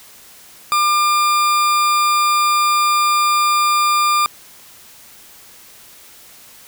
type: tone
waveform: 40% pulse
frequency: 1200 Hz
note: D6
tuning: 37 cents sharp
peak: -12 dBFS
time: 0.72-4.26 s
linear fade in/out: 0 ms
effects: white hiss -43 dBFS RMS until 6.67 s